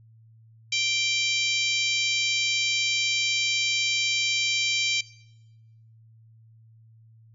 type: harmonic tone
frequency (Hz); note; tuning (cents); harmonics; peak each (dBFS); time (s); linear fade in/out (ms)
784; G5; 0; 3 / 4 / 5 / 6 / 7 / 8 / 9; -27 / -29 / -31 / -33 / -34 / -35 / -36; 0.72-5.01; 5
effects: noise-tail reverb RT60 1.0 s tail -20 dB re dry + added 112 Hz sine -51 dBFS peak until 7.34 s